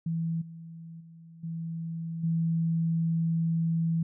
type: tone with level steps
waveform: sine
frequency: 164.81 Hz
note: E3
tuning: in tune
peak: -27 / -41 / -47 / -32 / -24 dBFS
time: 0.06-4.03 s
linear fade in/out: 5 ms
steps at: 0.41 / 1 / 1.43 / 2.23 s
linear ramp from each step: 10 ms
effects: none